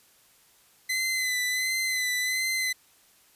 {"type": "tone with vibrato", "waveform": "sawtooth", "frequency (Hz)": 2028, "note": "B6", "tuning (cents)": 45, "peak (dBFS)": -22, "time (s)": [0.89, 2.73], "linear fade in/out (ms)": 10, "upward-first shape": "sine", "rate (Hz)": 1.4, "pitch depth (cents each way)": 34, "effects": ["white hiss -60 dBFS RMS until 3.35 s", "resampled to 32000 Hz"]}